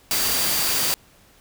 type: tone in noise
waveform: sine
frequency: 4687 Hz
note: D8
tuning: 4 cents flat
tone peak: -29 dBFS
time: 0.11-0.94 s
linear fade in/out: 0 ms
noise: white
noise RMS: -22 dBFS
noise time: 0.11-0.94 s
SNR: -10 dB
effects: pink hiss -54 dBFS RMS until 1.4 s